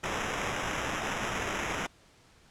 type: noise with sample-and-hold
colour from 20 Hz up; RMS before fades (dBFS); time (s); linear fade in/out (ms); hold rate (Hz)
blue; -33; 0.03-1.87; 10; 4410
effects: pink hiss -60 dBFS RMS until 2.5 s + low-pass 8000 Hz 12 dB/octave